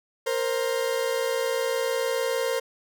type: tone pair together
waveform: 40% pulse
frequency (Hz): 466.2 / 526.1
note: A#4 / C5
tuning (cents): 0 / +9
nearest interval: major second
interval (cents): 209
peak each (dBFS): -26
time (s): 0.26-2.6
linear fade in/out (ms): 10
effects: none